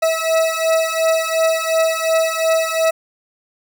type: beating tone pair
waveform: 40% pulse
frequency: 647 / 649.8 Hz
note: E5 / E5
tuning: -32 / -25 cents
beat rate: 2.8 Hz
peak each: -17 dBFS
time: 0.02-2.91 s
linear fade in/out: 10 ms
effects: none